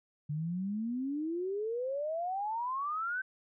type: exponential sweep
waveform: sine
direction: up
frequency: 144.8 to 1556 Hz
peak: -32 dBFS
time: 0.29-3.22 s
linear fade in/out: 10 ms
effects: none